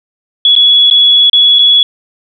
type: tone with dropouts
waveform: sine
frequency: 3379 Hz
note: G#7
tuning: 29 cents sharp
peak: -3 dBFS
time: 0.45-1.83 s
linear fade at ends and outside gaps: 2 ms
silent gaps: 0.553-0.562 / 0.901-0.91 / 1.298-1.331 / 1.587-1.591 s
effects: none